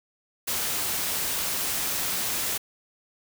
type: noise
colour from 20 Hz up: white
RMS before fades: -28 dBFS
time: 0.47-2.58 s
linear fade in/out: 10 ms
effects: none